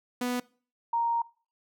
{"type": "tone pair in turn", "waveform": ["sawtooth", "sine"], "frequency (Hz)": [246.9, 932.2], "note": ["B3", "A#5"], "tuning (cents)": [0, 0], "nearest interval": "octave + major seventh", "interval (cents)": 2300, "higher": "second", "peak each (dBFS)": -24, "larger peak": "neither", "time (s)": [[0.21, 0.4], [0.93, 1.22]], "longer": "second", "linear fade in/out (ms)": 5, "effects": ["noise-tail reverb RT60 0.4 s tail -22 dB re dry"]}